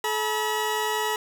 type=tone pair together; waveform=20% pulse; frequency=430 / 965.3 Hz; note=A4 / B5; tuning=-40 / -40 cents; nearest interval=octave + major second; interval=1400 cents; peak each=-22 dBFS; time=0.04-1.16 s; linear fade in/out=2 ms; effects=none